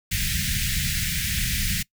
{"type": "band-stop noise", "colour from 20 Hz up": "pink", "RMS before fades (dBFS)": -25, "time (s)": [0.11, 1.83], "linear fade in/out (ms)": 10, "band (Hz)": [200, 1700], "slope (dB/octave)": 48, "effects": ["noise-tail reverb RT60 0.1 s tail -22 dB re dry"]}